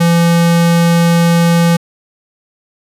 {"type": "tone", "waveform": "square", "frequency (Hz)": 169.6, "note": "E3", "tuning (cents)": 50, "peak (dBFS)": -8, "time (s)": [0, 1.77], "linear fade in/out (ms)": 10, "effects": ["resampled to 32000 Hz"]}